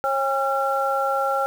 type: tone cluster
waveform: sine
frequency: 544 / 808 / 1365 Hz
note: C#5 / G#5 / F6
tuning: -33 / -48 / -40 cents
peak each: -24 dBFS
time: 0.04-1.46 s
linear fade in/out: 0 ms
effects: 7-bit